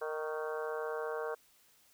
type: harmonic tone with a mistuned harmonic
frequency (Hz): 154.8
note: D#3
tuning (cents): -9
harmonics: 3 / 4 / 5 / 6 / 7 / 8 / 9 / 10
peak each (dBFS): -37 / -42 / -47 / -48 / -45 / -51 / -48 / -47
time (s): 0.01-1.35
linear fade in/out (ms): 10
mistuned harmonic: 7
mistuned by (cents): +36
effects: white hiss -66 dBFS RMS until 1.93 s